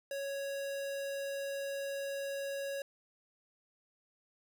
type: tone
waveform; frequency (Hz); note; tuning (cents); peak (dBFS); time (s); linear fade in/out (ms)
square; 554.4; C#5; 0; -37; 0.11-2.82; 2
effects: none